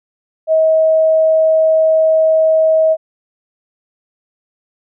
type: tone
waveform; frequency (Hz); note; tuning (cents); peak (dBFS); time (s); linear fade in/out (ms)
sine; 637; D#5; +41; -8; 0.47-2.97; 50
effects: none